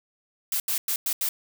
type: noise bursts at uneven times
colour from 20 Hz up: blue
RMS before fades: -26 dBFS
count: 5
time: 0.52-0.6 / 0.68-0.78 / 0.88-0.96 / 1.06-1.13 / 1.21-1.29 s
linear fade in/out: 2 ms
effects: none